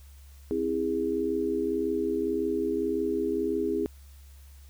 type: chord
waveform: sine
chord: C augmented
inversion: none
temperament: just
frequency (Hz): 261.6 / 327 / 408.8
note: C4 / E4 / G#4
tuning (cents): 0 / -14 / -27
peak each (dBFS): -32 / -30 / -28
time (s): 0.51-3.86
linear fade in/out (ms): 0
effects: added 69 Hz sine -47 dBFS peak until 4.69 s + white hiss -60 dBFS RMS until 4.69 s